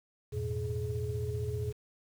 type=tone cluster; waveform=sine; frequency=84 / 104.5 / 119.9 / 421.7 Hz; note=E2 / G#2 / A#2 / G#4; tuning=+33 / +11 / +49 / +26 cents; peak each=-37 / -38 / -35 / -37 dBFS; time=0.32-1.73 s; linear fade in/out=20 ms; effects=tanh soft clip ceiling -23 dBFS + 9-bit